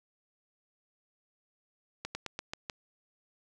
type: slowing click train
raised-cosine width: 0.2 ms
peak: -19 dBFS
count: 6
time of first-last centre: 2.05-2.698 s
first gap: 100 ms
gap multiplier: 1.13
effects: none